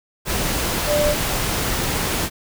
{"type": "tone in noise", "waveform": "sine", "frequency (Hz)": 592, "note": "D5", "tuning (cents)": 14, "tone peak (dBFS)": -17, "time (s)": [0.86, 1.16], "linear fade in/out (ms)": 50, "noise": "pink", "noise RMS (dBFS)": -22, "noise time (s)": [0.25, 2.3], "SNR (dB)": 2, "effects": []}